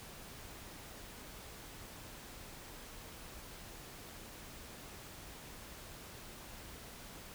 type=silence; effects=pink hiss -51 dBFS RMS until 7.34 s